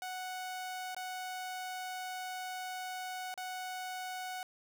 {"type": "tone with dropouts", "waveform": "sawtooth", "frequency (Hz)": 740, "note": "F#5", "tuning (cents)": 0, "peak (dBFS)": -35, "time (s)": [0.02, 4.43], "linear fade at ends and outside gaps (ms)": 1, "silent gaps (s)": [[0.947, 0.965], [3.341, 3.376]], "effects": []}